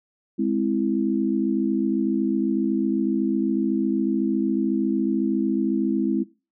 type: chord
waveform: sine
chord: Ab augmented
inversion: none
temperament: equal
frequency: 207.7 / 261.6 / 329.6 Hz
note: Ab3 / C4 / E4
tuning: 0 / 0 / 0 cents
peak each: -24 dBFS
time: 0.38-6.24 s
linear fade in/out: 20 ms
effects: noise-tail reverb RT60 0.3 s tail -19 dB re dry